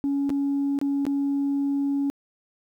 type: tone with dropouts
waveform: sine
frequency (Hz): 280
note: C#4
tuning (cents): +18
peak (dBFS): -20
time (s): 0.04-2.1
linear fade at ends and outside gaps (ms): 0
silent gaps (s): 0.294-0.302 / 0.789-0.814 / 1.053-1.066
effects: tanh soft clip ceiling -19 dBFS + 10-bit